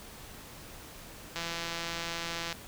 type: click train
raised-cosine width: 0.2 ms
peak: -18 dBFS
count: 197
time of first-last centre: 1.36-2.527 s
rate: 168 Hz
effects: pink hiss -48 dBFS RMS until 2.67 s